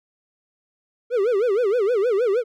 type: tone with vibrato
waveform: triangle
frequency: 440 Hz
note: A4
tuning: in tune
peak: -15 dBFS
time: 1.1-2.44 s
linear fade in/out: 50 ms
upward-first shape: sine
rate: 6.4 Hz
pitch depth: 240 cents each way
effects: none